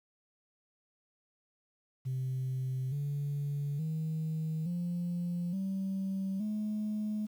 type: tone with pitch steps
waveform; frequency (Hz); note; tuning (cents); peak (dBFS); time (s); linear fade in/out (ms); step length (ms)
sine; 130 / 143.41 / 158.21 / 174.53 / 192.54 / 212.4; C3 / D3 / D#3 / F3 / G3 / G#3; -11 / -41 / +29 / -1 / -31 / +39; -30; 2.05-7.27; 20; 870
effects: tanh soft clip ceiling -29 dBFS + 10-bit